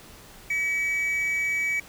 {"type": "tone pair together", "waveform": "triangle", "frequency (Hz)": [1919, 2282], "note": ["A#6", "C#7"], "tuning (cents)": [50, 50], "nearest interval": "minor third", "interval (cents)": 300, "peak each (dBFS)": [-33, -22], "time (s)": [0.5, 1.8], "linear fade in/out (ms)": 5, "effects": ["pink hiss -48 dBFS RMS until 1.88 s"]}